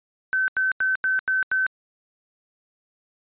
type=tone bursts; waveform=sine; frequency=1531 Hz; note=G6; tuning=41 cents flat; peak=-19 dBFS; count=6; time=0.33-1.665 s; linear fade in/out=0 ms; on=150 ms; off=87 ms; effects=resampled to 8000 Hz